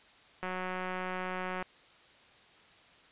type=click train; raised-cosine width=0.5 ms; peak=-22 dBFS; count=221; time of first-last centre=0.43-1.626 s; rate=184 Hz; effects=white hiss -59 dBFS RMS until 3.11 s + resampled to 8000 Hz